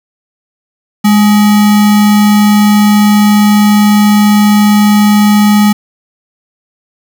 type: tone with sample-and-hold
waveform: sine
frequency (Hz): 207.7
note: G#3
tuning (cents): 0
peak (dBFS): -3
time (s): 1.04-5.73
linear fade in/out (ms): 10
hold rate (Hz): 1050
effects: none